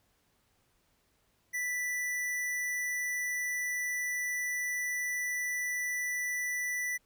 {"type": "tone", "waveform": "square", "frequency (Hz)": 1975.5, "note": "B6", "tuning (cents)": 0, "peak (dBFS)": -32, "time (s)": [1.53, 6.98], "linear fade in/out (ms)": 20, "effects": ["pink hiss -72 dBFS RMS until 7.05 s"]}